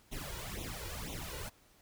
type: noise with flanger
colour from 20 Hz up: pink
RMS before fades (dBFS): -42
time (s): 0.11-1.5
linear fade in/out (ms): 20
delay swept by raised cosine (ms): 0.3 to 2.1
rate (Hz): 2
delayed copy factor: +0.9
effects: pink hiss -65 dBFS RMS until 1.81 s